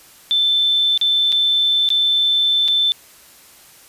sine tone with dropouts, 3535 Hz, A7, 7 cents sharp, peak -13 dBFS, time 0.31-2.92 s, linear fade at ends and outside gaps 0 ms, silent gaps 0.976-1.013 / 1.32-1.325 / 1.889-1.903 / 2.679-2.684 s, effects white hiss -46 dBFS RMS until 3.88 s + resampled to 32000 Hz

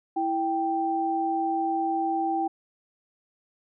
sine tone pair together, 329.6 / 783.9 Hz, E4 / G5, 0 / 0 cents, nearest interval octave + minor third, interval 1500 cents, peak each -28 / -25 dBFS, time 0.16-2.48 s, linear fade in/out 10 ms, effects none

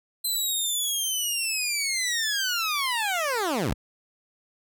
15% pulse linear sweep, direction down, 4085 to 37.17 Hz, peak -18 dBFS, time 0.24-3.74 s, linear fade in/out 10 ms, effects none

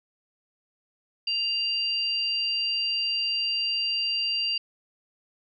sine tone pair together, 2794 / 4719 Hz, F7 / D8, 0 / +7 cents, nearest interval major sixth, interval 907 cents, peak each -27 dBFS, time 1.27-4.58 s, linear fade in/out 5 ms, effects none

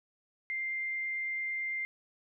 sine tone, 2097 Hz, C7, 3 cents sharp, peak -32 dBFS, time 0.5-1.85 s, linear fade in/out 0 ms, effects none

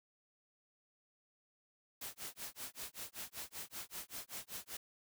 white noise with tremolo, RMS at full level -44 dBFS, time 2.01-4.77 s, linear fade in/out 5 ms, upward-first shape sine, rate 5.2 Hz, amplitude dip 100%, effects none

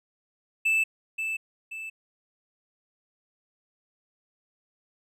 triangle tone with echo, 2637 Hz, E7, in tune, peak -19 dBFS, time 0.65-0.84 s, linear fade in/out 10 ms, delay 530 ms, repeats 2, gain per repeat -7 dB, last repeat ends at 1.9 s, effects none

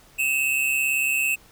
square tone pair together, 2562 / 2700 Hz, E7 / E7, -50 / +41 cents, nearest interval minor second, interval 91 cents, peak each -24 dBFS, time 0.18-1.36 s, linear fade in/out 20 ms, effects pink hiss -53 dBFS RMS until 1.51 s

